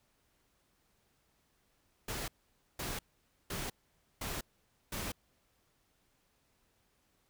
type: noise bursts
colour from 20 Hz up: pink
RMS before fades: -39 dBFS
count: 5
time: 2.08-5.12 s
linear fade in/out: 5 ms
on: 200 ms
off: 510 ms
effects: pink hiss -74 dBFS RMS until 7.29 s